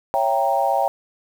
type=chord; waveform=sine; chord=C# diminished seventh; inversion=none; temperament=equal with one note detuned; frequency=554.4 / 668.5 / 784 / 932.3 Hz; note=C#5 / E5 / G5 / Bb5; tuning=0 / +24 / 0 / 0 cents; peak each=-23 / -23 / -20 / -24 dBFS; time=0.14-0.88 s; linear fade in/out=0 ms; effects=7-bit